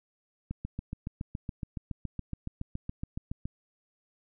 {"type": "click train", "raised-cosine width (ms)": 5, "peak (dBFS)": -22, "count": 22, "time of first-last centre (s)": [0.51, 3.455], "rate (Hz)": 7.13, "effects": []}